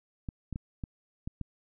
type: clicks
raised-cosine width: 5 ms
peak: -23 dBFS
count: 6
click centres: 0.288 / 0.527 / 0.559 / 0.838 / 1.275 / 1.413 s
effects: none